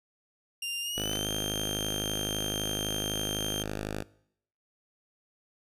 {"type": "tone with pitch glide", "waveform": "sawtooth", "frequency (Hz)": [2794, 3173], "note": ["F7", "G7"], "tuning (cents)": [0, 20], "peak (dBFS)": -29, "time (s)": [0.62, 3.63], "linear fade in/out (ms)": 5, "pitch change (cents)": 220, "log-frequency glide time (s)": [0.81, 1.27]}
{"type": "tone", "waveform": "5% pulse", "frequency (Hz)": 51.91, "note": "G#1", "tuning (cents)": 0, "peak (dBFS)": -22, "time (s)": [0.96, 4.03], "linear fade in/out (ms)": 10}
{"type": "clicks", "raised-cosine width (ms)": 0.2, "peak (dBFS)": -20, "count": 2, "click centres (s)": [1.131, 1.157]}
{"effects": ["noise-tail reverb RT60 0.7 s tail -21 dB re dry", "resampled to 32000 Hz"]}